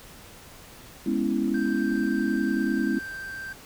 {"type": "chord", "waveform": "sine", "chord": "C# minor seventh", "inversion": "second", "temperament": "equal", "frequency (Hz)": [207.7, 246.9, 277.2, 329.6], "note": ["G#3", "B3", "C#4", "E4"], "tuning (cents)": [0, 0, 0, 0], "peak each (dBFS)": -28, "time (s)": [1.06, 2.99], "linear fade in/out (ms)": 5}
{"type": "tone", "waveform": "triangle", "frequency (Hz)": 1568, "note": "G6", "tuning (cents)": 0, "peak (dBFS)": -32, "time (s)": [1.54, 3.53], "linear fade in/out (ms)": 5}
{"effects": ["pink hiss -47 dBFS RMS until 3.65 s"]}